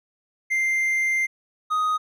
triangle tone pair in turn, 2093 / 1249.2 Hz, C7 / D#6, 0 / +7 cents, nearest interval major sixth, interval 893 cents, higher first, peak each -18 dBFS, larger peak neither, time 0.5-1.27 / 1.7-1.98 s, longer first, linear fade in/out 20 ms, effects none

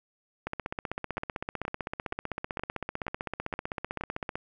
two click trains, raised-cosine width 0.5 ms, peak -18 / -17 dBFS, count 7 / 62, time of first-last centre 1.18-4.01 / 0.47-4.355 s, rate 2.12 / 15.7 Hz, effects none

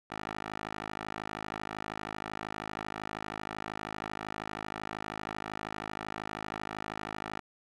10% pulse tone with band-pass filter, 52.8 Hz, G#1, 29 cents sharp, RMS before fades -40 dBFS, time 0.1-7.4 s, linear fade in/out 10 ms, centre 1300 Hz, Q 0.84, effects none

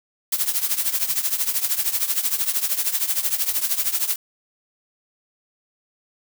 blue noise with tremolo, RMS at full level -19 dBFS, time 0.32-4.16 s, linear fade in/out 5 ms, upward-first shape triangle, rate 13 Hz, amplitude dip 85%, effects none

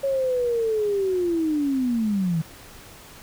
sine linear sweep, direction down, 554.4 to 156 Hz, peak -20 dBFS, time 0.03-2.42 s, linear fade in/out 10 ms, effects pink hiss -45 dBFS RMS until 3.22 s

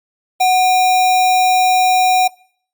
sine tone with sample-and-hold, 740 Hz, F#5, in tune, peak -9 dBFS, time 0.4-2.28 s, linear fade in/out 10 ms, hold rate 3150 Hz, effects noise-tail reverb RT60 0.6 s tail -24 dB re dry + Opus 48 kbps

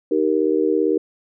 sine chord, Eb major, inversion none, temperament just, 311.1 / 388.9 / 466.7 Hz, Eb4 / G4 / Bb4, 0 / -14 / +2 cents, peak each -20 dBFS, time 0.11-0.98 s, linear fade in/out 5 ms, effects none

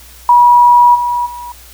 sine tone with level steps, 967 Hz, B5, 37 cents flat, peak -3 / -12 / -24 dBFS, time 0.29-1.52 s, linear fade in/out 2 ms, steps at 0.94 / 1.25 s, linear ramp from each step 20 ms, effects added 60 Hz sine -39 dBFS peak until 1.73 s + white hiss -39 dBFS RMS until 1.73 s

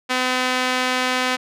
sawtooth tone with band-pass filter, 254.2 Hz, C4, 50 cents flat, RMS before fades -21 dBFS, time 0.09-1.37 s, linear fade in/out 20 ms, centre 2400 Hz, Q 0.68, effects none

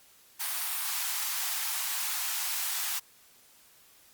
white high-pass noise, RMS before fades -32 dBFS, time 0.39-3 s, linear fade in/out 20 ms, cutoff 740 Hz, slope 48 dB/octave, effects white hiss -59 dBFS RMS until 4.13 s + Opus 48 kbps

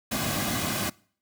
pink noise with comb filter, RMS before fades -28 dBFS, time 0.11-0.9 s, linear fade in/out 10 ms, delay 2.2 ms, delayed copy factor -0.55, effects noise-tail reverb RT60 0.5 s tail -24 dB re dry + high-pass 80 Hz 12 dB/octave

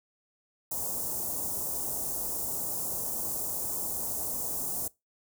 white band-stop noise, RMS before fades -33 dBFS, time 0.71-4.88 s, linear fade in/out 5 ms, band 880 to 7000 Hz, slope 24 dB/octave, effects noise-tail reverb RT60 0.2 s tail -21 dB re dry

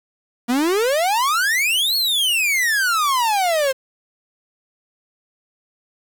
45% pulse exponential two-way sweep, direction up then down, 231.9 to 4398 to 517 Hz, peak -16 dBFS, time 0.48-3.73 s, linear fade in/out 20 ms, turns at 1.96 s, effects 7-bit

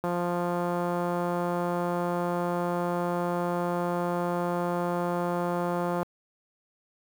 click train, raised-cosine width 1 ms, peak -16 dBFS, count 1049, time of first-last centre 0.04-6.029 s, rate 175 Hz, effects high-pass 60 Hz 12 dB/octave + 7-bit

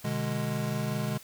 square chord, G# diminished, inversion first, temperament just, 124.59 / 149.51 / 207.7 Hz, B2 / D3 / G#3, +16 / +31 / 0 cents, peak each -34 dBFS, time 0.04-1.18 s, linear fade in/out 10 ms, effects white hiss -51 dBFS RMS until 1.23 s

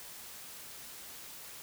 silence, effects white hiss -48 dBFS RMS until 1.62 s

